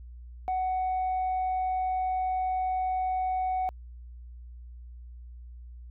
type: tone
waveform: sine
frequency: 745 Hz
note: F#5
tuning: 12 cents sharp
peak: -24 dBFS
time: 0.48-3.69 s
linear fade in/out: 0 ms
effects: tanh soft clip ceiling -24 dBFS + added 60 Hz sine -42 dBFS peak until 5.9 s